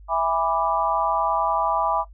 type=chord; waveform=sine; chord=E dominant seventh; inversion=none; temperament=equal with one note detuned; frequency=659.3 / 818.2 / 987.8 / 1174.7 Hz; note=E5 / G#5 / B5 / D6; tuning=0 / -26 / 0 / 0 cents; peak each=-25 dBFS; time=0.08-2.05 s; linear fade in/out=50 ms; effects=noise-tail reverb RT60 0.1 s tail -17 dB re dry + added 50 Hz sine -42 dBFS peak until 2.13 s